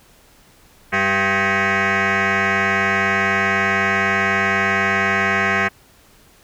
sine tone with frequency modulation, 196 Hz, G3, in tune, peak -13 dBFS, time 0.92-5.69 s, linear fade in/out 20 ms, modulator 292 Hz, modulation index 7.5, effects tanh soft clip ceiling -13 dBFS + pink hiss -51 dBFS RMS until 6.43 s

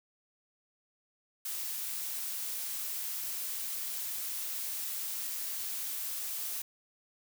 blue noise, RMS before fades -37 dBFS, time 1.45-6.62 s, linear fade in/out 5 ms, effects none

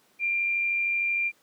sine tone with amplitude modulation, 2383 Hz, D7, 25 cents sharp, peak -22 dBFS, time 0.19-1.32 s, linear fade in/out 50 ms, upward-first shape sine, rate 93.1 Hz, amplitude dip 30%, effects pink hiss -63 dBFS RMS until 1.42 s + high-pass 200 Hz 12 dB/octave

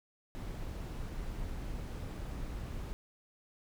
brown noise, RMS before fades -40 dBFS, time 0.35-2.93 s, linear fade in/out 0 ms, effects none

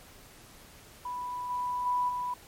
sine tone with level steps, 987.8 Hz, B5, in tune, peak -33 / -29 / -25 / -30 dBFS, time 1.05-2.34 s, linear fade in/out 5 ms, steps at 1.49 / 1.85 / 2.08 s, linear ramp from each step 20 ms, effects pink hiss -53 dBFS RMS until 2.47 s + MP3 64 kbps

